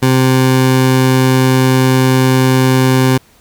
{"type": "tone", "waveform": "20% pulse", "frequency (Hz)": 130, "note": "C3", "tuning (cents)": -11, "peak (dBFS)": -3, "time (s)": [0.02, 3.18], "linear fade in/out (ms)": 10, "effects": ["pink hiss -48 dBFS RMS until 3.4 s"]}